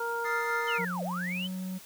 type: harmonic tone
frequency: 467.3 Hz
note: A#4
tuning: 4 cents sharp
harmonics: 1 / 2 / 3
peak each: -34 / -34 / -34 dBFS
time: 0-0.85 s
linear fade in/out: 5 ms
type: chord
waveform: triangle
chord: F dominant seventh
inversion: third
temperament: equal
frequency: 1244.5 / 1396.9 / 1760 / 2093 Hz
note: Eb6 / F6 / A6 / C7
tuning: 0 / 0 / 0 / 0 cents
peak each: -35 dBFS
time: 0.24-0.79 s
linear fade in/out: 20 ms
type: linear two-way sweep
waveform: sine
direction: down then up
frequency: 3165 to 493.9 to 3165 Hz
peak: -33 dBFS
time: 0.67-1.48 s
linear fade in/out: 20 ms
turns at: 1.03 s
type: tone with pitch glide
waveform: triangle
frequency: 179.3 to 185.84 Hz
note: F3 to F#3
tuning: +46 to +8 cents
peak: -31 dBFS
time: 0.78-1.79 s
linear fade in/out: 20 ms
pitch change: +62 cents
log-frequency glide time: 1.28-1.5 s
effects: white hiss -50 dBFS RMS until 1.85 s